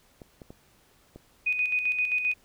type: clicks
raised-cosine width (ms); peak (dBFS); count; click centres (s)
2; -30; 4; 0.218 / 0.418 / 0.505 / 1.16
type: tone with tremolo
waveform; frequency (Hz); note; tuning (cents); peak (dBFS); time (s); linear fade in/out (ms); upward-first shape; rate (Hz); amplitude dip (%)
sine; 2489; D#7; 0; -22; 1.46-2.34; 10; square; 7.6; 50
effects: pink hiss -62 dBFS RMS until 2.44 s